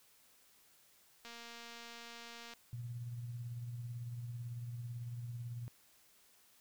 click train, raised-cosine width 0.2 ms, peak -34 dBFS, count 302, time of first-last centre 1.25-2.536 s, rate 234 Hz
sine tone with tremolo, 119.6 Hz, A#2, 45 cents sharp, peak -39 dBFS, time 2.73-5.68 s, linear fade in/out 0 ms, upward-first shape triangle, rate 18 Hz, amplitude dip 45%
effects white hiss -67 dBFS RMS until 6.6 s

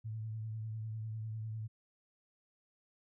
sine tone with vibrato, 110 Hz, A2, in tune, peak -38 dBFS, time 0.04-1.68 s, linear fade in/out 20 ms, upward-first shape sine, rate 10 Hz, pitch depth 30 cents each way, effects none

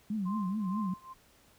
sine tone with vibrato, 199.8 Hz, G3, 33 cents sharp, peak -30 dBFS, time 0.1-0.94 s, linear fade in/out 5 ms, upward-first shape triangle, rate 4.7 Hz, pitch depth 200 cents each way
sine tone with tremolo, 1046.5 Hz, C6, in tune, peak -36 dBFS, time 0.25-1.14 s, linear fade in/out 20 ms, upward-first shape triangle, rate 2.3 Hz, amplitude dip 95%
effects pink hiss -63 dBFS RMS until 1.58 s

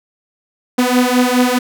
sawtooth beating tone pair, 246.9 / 251.7 Hz, B3 / B3, 0 / +33 cents, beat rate 4.8 Hz, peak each -10 dBFS, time 0.78-1.59 s, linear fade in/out 10 ms, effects none

